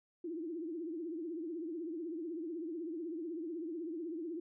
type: tone with vibrato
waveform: sine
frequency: 329.6 Hz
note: E4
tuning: in tune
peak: -38 dBFS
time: 0.24-4.4 s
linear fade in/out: 5 ms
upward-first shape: triangle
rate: 16 Hz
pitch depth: 160 cents each way
effects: none